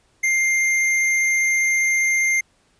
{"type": "tone", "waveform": "square", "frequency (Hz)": 2105, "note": "C7", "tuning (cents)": 10, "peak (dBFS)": -17, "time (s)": [0.23, 2.41], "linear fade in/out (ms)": 10, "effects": ["pink hiss -61 dBFS RMS until 2.79 s", "resampled to 22050 Hz"]}